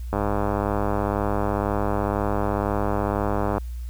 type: click train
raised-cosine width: 1 ms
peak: -10 dBFS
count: 353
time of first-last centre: 0.13-3.581 s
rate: 102 Hz
effects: added 60 Hz sine -29 dBFS peak until 3.89 s + white hiss -55 dBFS RMS until 3.89 s